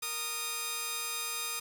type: tone pair together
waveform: 5% pulse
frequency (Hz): 462.6 / 1235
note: A#4 / D#6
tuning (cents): -13 / -13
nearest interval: octave + perfect fourth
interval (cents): 1700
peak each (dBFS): -31 / -22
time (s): 0.02-1.6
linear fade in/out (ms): 10
effects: 9-bit